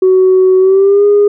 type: tone with pitch glide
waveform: sine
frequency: 373.8 to 410 Hz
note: F#4 to G#4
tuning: +18 to -22 cents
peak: -3 dBFS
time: 0.02-1.28 s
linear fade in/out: 5 ms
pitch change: +160 cents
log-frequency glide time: 0.59-1.05 s
effects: tanh soft clip ceiling -1 dBFS